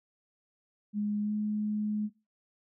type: tone with pitch glide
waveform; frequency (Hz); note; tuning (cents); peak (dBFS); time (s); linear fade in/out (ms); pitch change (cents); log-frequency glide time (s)
sine; 208 to 211.1; G#3 to G#3; +3 to +29; -28; 0.93-2.1; 50; +26; 1.22-1.32
effects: noise-tail reverb RT60 0.3 s tail -22 dB re dry